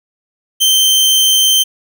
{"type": "tone", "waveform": "sawtooth", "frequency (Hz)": 3117, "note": "G7", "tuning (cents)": -11, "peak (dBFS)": -5, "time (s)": [0.6, 1.64], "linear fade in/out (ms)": 20, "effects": []}